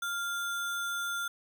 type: tone with sample-and-hold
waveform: sine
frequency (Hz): 1396.9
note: F6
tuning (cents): 0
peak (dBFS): -31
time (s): 0.02-1.28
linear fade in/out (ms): 5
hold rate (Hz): 4900
effects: none